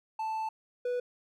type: tone pair in turn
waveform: triangle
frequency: 880 / 492 Hz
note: A5 / B4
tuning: 0 / -7 cents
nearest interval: minor seventh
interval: 1007 cents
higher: first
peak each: -29 / -27 dBFS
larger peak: second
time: 0.19-0.49 / 0.85-1 s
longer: first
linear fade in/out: 5 ms
effects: none